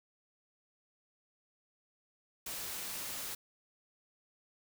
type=noise; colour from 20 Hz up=white; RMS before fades=-41 dBFS; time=2.46-3.35 s; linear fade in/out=5 ms; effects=none